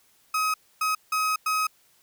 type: tone bursts at uneven times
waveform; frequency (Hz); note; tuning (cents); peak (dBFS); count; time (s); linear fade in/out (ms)
35% pulse; 1267; D#6; +31; -21; 4; 0.34-0.54 / 0.81-0.95 / 1.12-1.36 / 1.46-1.67; 5
effects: white hiss -62 dBFS RMS until 2.02 s